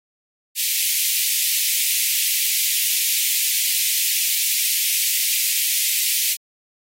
white high-pass noise, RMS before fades -20 dBFS, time 0.55-6.37 s, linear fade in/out 50 ms, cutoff 2100 Hz, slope 48 dB/octave, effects AAC 48 kbps

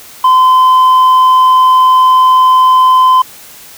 sine tone with tanh clipping, 1026 Hz, C6, 34 cents flat, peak -4 dBFS, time 0.24-3.22 s, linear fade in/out 5 ms, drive 3 dB, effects white hiss -34 dBFS RMS until 3.77 s

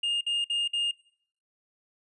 triangle tone bursts, 2829 Hz, F7, 22 cents sharp, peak -24 dBFS, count 4, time 0.03-0.912 s, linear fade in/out 5 ms, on 180 ms, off 54 ms, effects noise-tail reverb RT60 0.6 s tail -21 dB re dry + resampled to 24000 Hz

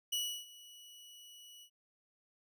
sawtooth tone with ADSR envelope, 2937 Hz, F#7, 13 cents flat, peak -29 dBFS, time 0.12-1.7 s, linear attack 10 ms, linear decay 320 ms, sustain -21 dB, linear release 75 ms, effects none

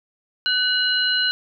sine tone cluster, 1506 / 2912 / 4091 Hz, F#6 / F#7 / C8, +30 / -28 / -40 cents, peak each -22 dBFS, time 0.46-1.31 s, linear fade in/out 0 ms, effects none

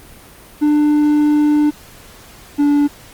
triangle tone pair in turn, 297.6 / 289.6 Hz, D4 / D4, +23 / -24 cents, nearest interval unison, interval 47 cents, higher first, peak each -8 dBFS, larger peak neither, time 0.61-1.71 / 2.58-2.88 s, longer first, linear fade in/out 20 ms, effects pink hiss -41 dBFS RMS until 3.13 s + Opus 32 kbps

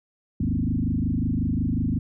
sine tone with frequency modulation, 166.7 Hz, E3, 20 cents sharp, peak -21 dBFS, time 0.4-1.99 s, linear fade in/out 5 ms, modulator 25.5 Hz, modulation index 4.2, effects none

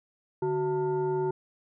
sine tone with frequency modulation, 374 Hz, F#4, 19 cents sharp, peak -25 dBFS, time 0.42-1.31 s, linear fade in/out 5 ms, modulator 521 Hz, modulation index 0.73, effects none

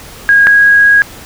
sine tone pair in turn, 1636 / 1647.4 Hz, G#6 / G#6, -26 / -14 cents, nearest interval unison, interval 12 cents, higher second, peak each -3 dBFS, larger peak neither, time 0.29-0.47 / 0.47-1.02 s, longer second, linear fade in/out 0 ms, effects pink hiss -32 dBFS RMS until 1.25 s

